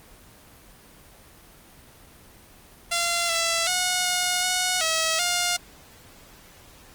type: tone with pitch steps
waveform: 5% pulse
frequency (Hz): 687 / 668 / 727 / 722 / 731 / 645 / 708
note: F5 / E5 / F#5 / F#5 / F#5 / E5 / F5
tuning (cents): -29 / +23 / -31 / -43 / -21 / -38 / +23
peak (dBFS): -10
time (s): 2.91-5.57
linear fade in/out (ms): 10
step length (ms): 380
effects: pink hiss -50 dBFS RMS until 6.94 s + Opus 24 kbps